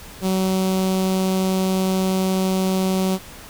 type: tone with notch filter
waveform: sawtooth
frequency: 188.5 Hz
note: F#3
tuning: 32 cents sharp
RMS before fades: -20 dBFS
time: 0.21-3.19 s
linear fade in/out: 50 ms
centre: 1700 Hz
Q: 0.92
effects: pink hiss -40 dBFS RMS until 3.49 s